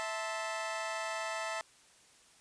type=chord; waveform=20% pulse; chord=A minor; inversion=second; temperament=equal with one note detuned; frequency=655.1 / 880 / 1046.5 Hz; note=E5 / A5 / C6; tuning=-11 / 0 / 0 cents; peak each=-33 / -35 / -39 dBFS; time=0-1.61 s; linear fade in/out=0 ms; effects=white hiss -62 dBFS RMS until 2.4 s + resampled to 22050 Hz